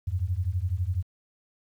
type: beating tone pair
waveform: sine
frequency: 84.7 / 96.7 Hz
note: E2 / G2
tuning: +48 / -23 cents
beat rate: 12 Hz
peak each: -28 / -28 dBFS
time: 0.07-1.03 s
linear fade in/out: 10 ms
effects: 10-bit

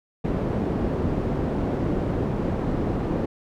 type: low-pass noise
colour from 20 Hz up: white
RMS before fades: -25 dBFS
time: 0.24-3.26 s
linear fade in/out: 10 ms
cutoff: 350 Hz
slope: 12 dB/octave
effects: none

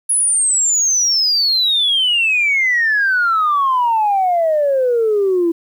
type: exponential sweep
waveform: sine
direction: down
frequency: 10560 to 329.6 Hz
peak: -11 dBFS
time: 0.09-5.52 s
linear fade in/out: 10 ms
effects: tanh soft clip ceiling -8 dBFS + 8-bit

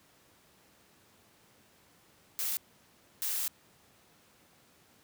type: noise bursts at uneven times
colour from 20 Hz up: blue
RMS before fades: -33 dBFS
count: 2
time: 2.39-2.57 / 3.22-3.48 s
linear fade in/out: 0 ms
effects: pink hiss -63 dBFS RMS until 5.03 s + high-pass 100 Hz 12 dB/octave

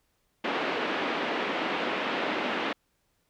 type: band-pass noise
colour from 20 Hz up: pink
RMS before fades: -30 dBFS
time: 0.44-2.73 s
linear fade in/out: 5 ms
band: 250 to 3200 Hz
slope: 24 dB/octave
effects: pink hiss -73 dBFS RMS until 3.29 s

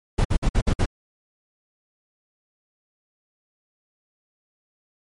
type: noise bursts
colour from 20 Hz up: brown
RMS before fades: -18 dBFS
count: 6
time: 0.18-0.858 s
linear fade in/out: 10 ms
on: 68 ms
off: 54 ms
effects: MP3 48 kbps

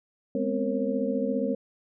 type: tone cluster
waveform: sine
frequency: 207 / 249.3 / 264 / 465.2 / 544 Hz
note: G#3 / B3 / C4 / A#4 / C#5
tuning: -5 / +16 / +16 / -4 / -33 cents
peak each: -31 dBFS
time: 0.35-1.55 s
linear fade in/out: 2 ms
effects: none

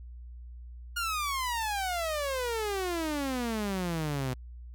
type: exponential sweep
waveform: sawtooth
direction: down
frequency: 1436 to 124.5 Hz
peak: -26 dBFS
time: 0.96-4.34 s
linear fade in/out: 10 ms
effects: added 60 Hz sine -42 dBFS peak until 4.74 s

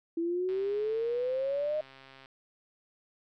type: exponential sweep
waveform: sine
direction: up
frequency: 329.6 to 622.3 Hz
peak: -28 dBFS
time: 0.17-1.81 s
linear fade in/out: 5 ms
type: click train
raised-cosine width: 0.3 ms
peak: -36 dBFS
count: 238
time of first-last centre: 0.49-2.259 s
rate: 134 Hz
effects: none

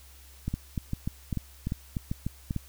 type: two click trains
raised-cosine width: 5 ms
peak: -17 / -17 dBFS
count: 8 / 6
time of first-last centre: 0.48-2.563 / 0.54-2.509 s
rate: 3.36 / 2.54 Hz
effects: added 67 Hz sine -51 dBFS peak until 2.68 s + white hiss -55 dBFS RMS until 2.68 s

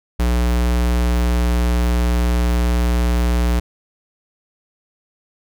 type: tone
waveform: square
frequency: 59.9 Hz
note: A#1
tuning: 48 cents sharp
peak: -15 dBFS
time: 0.19-3.6 s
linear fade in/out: 10 ms
effects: none

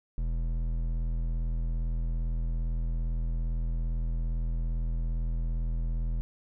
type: tone with hard clipping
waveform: triangle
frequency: 41.2 Hz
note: E1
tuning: in tune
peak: -29 dBFS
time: 0.18-6.21 s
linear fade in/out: 0 ms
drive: 13 dB
effects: none

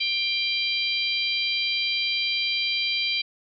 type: harmonic tone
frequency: 790 Hz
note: G5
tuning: 13 cents sharp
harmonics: 3 / 4 / 5 / 6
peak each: -27 / -28 / -29 / -30 dBFS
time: 0-3.22 s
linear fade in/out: 10 ms
effects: none

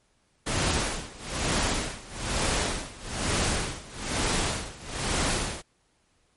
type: noise with tremolo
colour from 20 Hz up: pink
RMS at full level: -25 dBFS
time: 0.46-5.62 s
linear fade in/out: 10 ms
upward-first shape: sine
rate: 1.1 Hz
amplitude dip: 90%
effects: pink hiss -68 dBFS RMS until 6.36 s + MP3 48 kbps

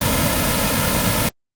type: noise with comb filter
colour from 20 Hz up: pink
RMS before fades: -18 dBFS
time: 0.01-1.29 s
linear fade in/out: 5 ms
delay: 2.6 ms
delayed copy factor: -0.85
effects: Opus 32 kbps

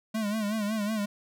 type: tone with vibrato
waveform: square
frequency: 212.4 Hz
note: G#3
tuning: 39 cents sharp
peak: -28 dBFS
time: 0.14-1.06 s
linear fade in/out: 10 ms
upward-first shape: sine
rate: 5.4 Hz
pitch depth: 85 cents each way
effects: none

